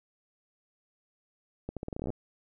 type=accelerating click train; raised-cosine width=2 ms; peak=-22 dBFS; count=14; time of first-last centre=1.69-2.103 s; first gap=77 ms; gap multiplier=0.83; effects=none